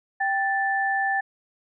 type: tone pair together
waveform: sine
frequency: 784.5 / 1760 Hz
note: G5 / A6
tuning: +1 / 0 cents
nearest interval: octave + major second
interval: 1399 cents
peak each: -24 dBFS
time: 0.2-1.21 s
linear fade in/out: 10 ms
effects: none